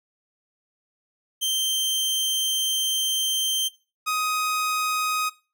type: tone pair in turn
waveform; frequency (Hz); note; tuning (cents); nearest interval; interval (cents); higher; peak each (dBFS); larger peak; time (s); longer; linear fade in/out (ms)
sawtooth; 3136 / 1253.9; G7 / D#6; 0 / +13; octave + major third; 1587; first; -19; neither; 1.41-3.69 / 4.06-5.3; first; 20
effects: noise-tail reverb RT60 0.3 s tail -18 dB re dry